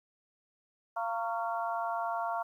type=harmonic tone with a mistuned harmonic; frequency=230 Hz; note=A#3; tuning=23 cents flat; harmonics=3 / 4 / 5 / 6; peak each=-34 / -36 / -38 / -40 dBFS; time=0.96-2.43 s; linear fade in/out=10 ms; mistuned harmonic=5; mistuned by=-51 cents; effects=11-bit